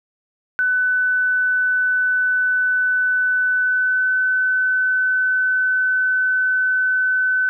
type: tone with pitch glide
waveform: sine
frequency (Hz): 1500 to 1512.2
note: F#6 to F#6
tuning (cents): +23 to +37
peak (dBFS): -15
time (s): 0.59-7.49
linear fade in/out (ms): 0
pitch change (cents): +14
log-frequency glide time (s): 3.55-4.1
effects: none